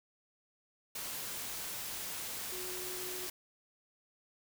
sine tone in noise, 366 Hz, F#4, 19 cents flat, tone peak -45 dBFS, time 2.52-3.27 s, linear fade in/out 5 ms, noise white, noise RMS -41 dBFS, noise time 0.95-3.3 s, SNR -7 dB, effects none

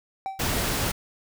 triangle tone with exponential decay, 773 Hz, G5, 24 cents flat, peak -23 dBFS, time 0.26-0.53 s, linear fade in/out 0 ms, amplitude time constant 57 ms
pink noise, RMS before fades -26 dBFS, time 0.39-0.92 s, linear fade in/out 10 ms
effects none

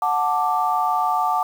sine chord, D major, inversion first, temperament just, 734.2 / 881 / 1174.7 Hz, F#5 / A5 / D6, -14 / +2 / 0 cents, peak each -22 dBFS, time 0.02-1.43 s, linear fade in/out 2 ms, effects 7-bit

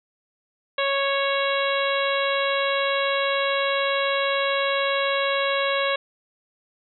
harmonic tone, 553 Hz, C#5, 4 cents flat, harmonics 1 / 2 / 3 / 4 / 5 / 6 / 7, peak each -24 / -27 / -29 / -30 / -31 / -32 / -32 dBFS, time 0.78-5.96 s, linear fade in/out 5 ms, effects none

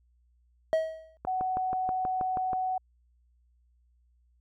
triangle tone with exponential decay, 640 Hz, D#5, 49 cents sharp, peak -18 dBFS, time 0.73-1.17 s, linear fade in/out 0 ms, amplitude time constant 95 ms
click train, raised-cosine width 1 ms, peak -21 dBFS, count 9, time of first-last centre 1.25-2.532 s, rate 6.24 Hz
sine tone, 746 Hz, F#5, 14 cents sharp, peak -27 dBFS, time 1.27-2.78 s, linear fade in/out 5 ms
effects added 60 Hz sine -63 dBFS peak until 4.4 s

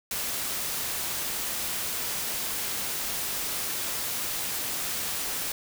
white noise, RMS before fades -31 dBFS, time 0.11-5.52 s, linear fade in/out 2 ms, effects none

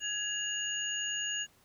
sine tone cluster, 1667 / 2843 / 6730 Hz, G#6 / F7 / G#8, +6 / +30 / +22 cents, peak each -38 / -35 / -37 dBFS, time 0-1.47 s, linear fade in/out 50 ms, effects pink hiss -65 dBFS RMS until 1.64 s

